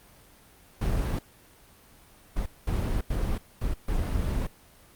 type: noise bursts at uneven times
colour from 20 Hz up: brown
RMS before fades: -27 dBFS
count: 6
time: 0.81-1.19 / 2.36-2.46 / 2.67-3.01 / 3.1-3.38 / 3.61-3.74 / 3.88-4.47 s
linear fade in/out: 5 ms
effects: pink hiss -55 dBFS RMS until 4.95 s + Opus 32 kbps